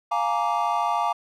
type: chord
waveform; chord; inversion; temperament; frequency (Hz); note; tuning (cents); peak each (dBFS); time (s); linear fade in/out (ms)
triangle; Bb dominant seventh; second; just; 699.2 / 839.1 / 932.3 / 1165.4; F5 / Ab5 / Bb5 / D6; +2 / +18 / 0 / -14; -25; 0.11-1.13; 10
effects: none

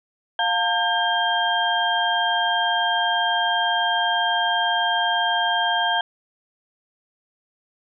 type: tone cluster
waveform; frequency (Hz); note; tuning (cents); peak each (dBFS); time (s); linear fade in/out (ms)
sine; 705 / 903 / 1602 / 3194; F5 / A5 / G6 / G7; +16 / +45 / +37 / +32; -24; 0.39-6.01; 2
effects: none

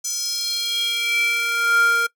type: tone with high-pass filter sweep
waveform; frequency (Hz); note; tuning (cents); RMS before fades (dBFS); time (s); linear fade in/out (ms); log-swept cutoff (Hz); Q
square; 466.2; A#4; 0; -21; 0.04-2.07; 10; 6300 to 1100; 4.8
effects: noise-tail reverb RT60 0.1 s tail -22 dB re dry

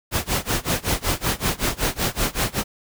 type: noise with tremolo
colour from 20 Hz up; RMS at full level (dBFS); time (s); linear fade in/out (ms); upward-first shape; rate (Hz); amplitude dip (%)
pink; -20; 0.11-2.64; 50; sine; 5.3; 95
effects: none

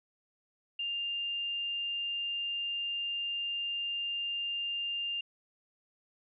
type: tone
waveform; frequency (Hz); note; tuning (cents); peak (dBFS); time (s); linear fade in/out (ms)
sine; 2800; F7; +4; -32; 0.79-5.21; 5
effects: none

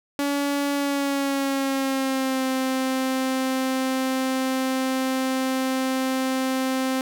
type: tone with pitch glide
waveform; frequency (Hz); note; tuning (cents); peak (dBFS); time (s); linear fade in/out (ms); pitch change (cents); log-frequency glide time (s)
sawtooth; 283.8 to 261.8; C#4 to C4; +41 to +1; -18; 0.19-7.01; 0; -140; 0.74-2.44
effects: none

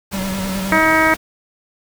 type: noise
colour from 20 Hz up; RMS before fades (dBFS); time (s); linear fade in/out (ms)
pink; -28; 0.11-1.17; 20
type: tone with vibrato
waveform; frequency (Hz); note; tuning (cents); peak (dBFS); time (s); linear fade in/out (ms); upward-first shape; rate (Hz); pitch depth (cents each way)
square; 191.7; G3; -38; -22; 0.13-0.79; 10; square; 9.6; 34
type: harmonic tone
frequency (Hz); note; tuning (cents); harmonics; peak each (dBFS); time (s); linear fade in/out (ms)
317.7; D#4; +36; 1 / 2 / 3 / 4 / 5 / 6 / 7; -19 / -19 / -19 / -19 / -19 / -19 / -19; 0.72-1.14; 2
effects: none

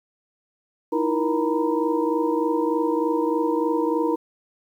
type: tone cluster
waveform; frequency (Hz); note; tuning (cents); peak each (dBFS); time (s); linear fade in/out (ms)
sine; 312.5 / 335.8 / 472.4 / 931 / 990; D#4 / E4 / A#4 / A#5 / B5; +8 / +32 / +23 / -2 / +4; -24 / -26 / -24 / -28 / -33; 0.92-4.16; 10
effects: 9-bit

